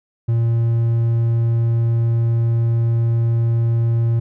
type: tone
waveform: triangle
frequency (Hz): 115.9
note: A#2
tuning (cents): -10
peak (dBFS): -12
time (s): 0.28-4.2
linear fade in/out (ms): 10
effects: none

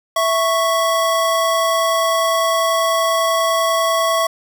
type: tone pair together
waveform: square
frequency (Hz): 659.2 / 1108.7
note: E5 / C#6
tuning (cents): 0 / 0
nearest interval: major sixth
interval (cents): 900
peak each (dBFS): -18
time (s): 0.16-4.27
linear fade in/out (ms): 5
effects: 9-bit

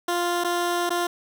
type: tone with dropouts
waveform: 15% pulse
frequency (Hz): 349.2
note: F4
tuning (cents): 0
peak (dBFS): -16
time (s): 0.08-1.07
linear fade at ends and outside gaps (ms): 5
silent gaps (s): 0.439-0.445 / 0.894-0.904
effects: none

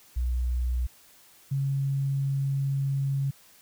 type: tone pair in turn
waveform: sine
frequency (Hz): 61.5 / 137.51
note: B1 / C#3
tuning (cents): -7 / -14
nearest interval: octave + major second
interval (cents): 1393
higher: second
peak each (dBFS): -24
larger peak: neither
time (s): 0.16-0.87 / 1.51-3.31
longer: second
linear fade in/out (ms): 10
effects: white hiss -56 dBFS RMS until 3.61 s

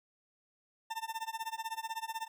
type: tone with tremolo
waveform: 40% pulse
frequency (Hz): 897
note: A5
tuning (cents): +33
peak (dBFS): -33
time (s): 0.9-2.28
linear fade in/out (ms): 10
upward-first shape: sine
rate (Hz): 16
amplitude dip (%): 95
effects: none

